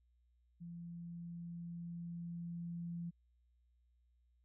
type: tone with level ramp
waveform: sine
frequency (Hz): 170.7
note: F3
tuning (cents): -39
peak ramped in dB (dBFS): -46 to -40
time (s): 0.6-3.11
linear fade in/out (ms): 20
effects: added 60 Hz sine -70 dBFS peak until 4.44 s